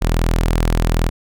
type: tone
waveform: sawtooth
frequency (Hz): 41.2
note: E1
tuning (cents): 0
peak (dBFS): -10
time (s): 0.01-1.1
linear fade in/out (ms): 20
effects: none